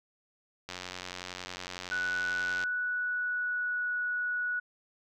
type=click train; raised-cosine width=0.2 ms; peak=-21 dBFS; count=178; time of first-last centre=0.69-2.637 s; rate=90.9 Hz
type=tone with pitch glide; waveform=sine; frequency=1480 to 1467.2 Hz; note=F#6 to F#6; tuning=0 to -15 cents; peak=-29 dBFS; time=1.91-4.6 s; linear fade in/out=10 ms; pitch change=-15 cents; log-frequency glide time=2.35-3.94 s
effects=none